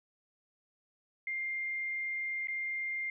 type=tone with dropouts; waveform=sine; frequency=2108 Hz; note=C7; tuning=12 cents sharp; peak=-33 dBFS; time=1.27-3.1 s; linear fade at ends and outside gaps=2 ms; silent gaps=2.472-2.483 s; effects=none